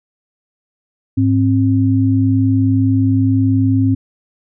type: tone pair together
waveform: sine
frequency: 104.9 / 265.8 Hz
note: G#2 / C4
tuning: +18 / +27 cents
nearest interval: octave + major third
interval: 1609 cents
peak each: -13 dBFS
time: 1.17-3.95 s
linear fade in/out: 10 ms
effects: none